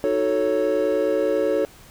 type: chord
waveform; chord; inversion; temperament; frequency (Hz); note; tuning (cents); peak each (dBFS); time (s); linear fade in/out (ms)
triangle; D# half-diminished seventh; none; equal; 311.1 / 370 / 440 / 554.4; D#4 / F#4 / A4 / C#5; 0 / 0 / 0 / 0; -25 / -25 / -21 / -20; 0.04-1.65; 0
effects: pink hiss -48 dBFS RMS until 1.9 s